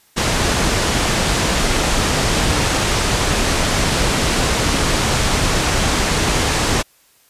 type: low-pass noise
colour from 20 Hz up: pink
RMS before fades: -17 dBFS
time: 0.16-6.83 s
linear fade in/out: 20 ms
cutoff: 8900 Hz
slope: 24 dB/octave
effects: white hiss -54 dBFS RMS until 7.29 s + resampled to 32000 Hz